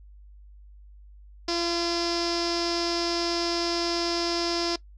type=tone with low-pass filter; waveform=sawtooth; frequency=341.7 Hz; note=F4; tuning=38 cents flat; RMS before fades=-27 dBFS; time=1.48-4.76 s; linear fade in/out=5 ms; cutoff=5100 Hz; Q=8; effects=noise-tail reverb RT60 0.1 s tail -20 dB re dry + added 50 Hz sine -46 dBFS peak until 4.97 s